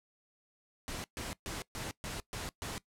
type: noise bursts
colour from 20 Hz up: pink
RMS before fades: -40 dBFS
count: 7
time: 0.88-2.78 s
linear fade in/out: 0 ms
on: 160 ms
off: 130 ms
effects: noise-tail reverb RT60 0.1 s tail -20 dB re dry + low-pass 11000 Hz 12 dB/octave